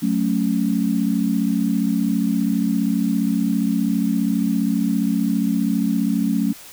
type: chord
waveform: sine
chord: F# minor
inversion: none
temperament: equal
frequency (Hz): 185 / 220 / 277.2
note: F#3 / A3 / C#4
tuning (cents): 0 / 0 / 0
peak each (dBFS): -22 / -20 / -22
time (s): 0.02-6.53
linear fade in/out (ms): 10
effects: white hiss -41 dBFS RMS until 6.72 s